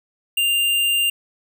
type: tone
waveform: square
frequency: 2794 Hz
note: F7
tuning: in tune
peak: -17 dBFS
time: 0.37-1.1 s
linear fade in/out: 5 ms
effects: none